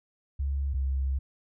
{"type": "tone pair in turn", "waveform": "sine", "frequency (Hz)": [69.3, 67.06], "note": ["C#2", "C2"], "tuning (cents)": [0, 43], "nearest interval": "minor second", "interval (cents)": 57, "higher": "first", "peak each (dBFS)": [-26, -25], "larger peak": "second", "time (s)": [[0.39, 0.74], [0.74, 1.19]], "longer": "second", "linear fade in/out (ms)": 10, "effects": []}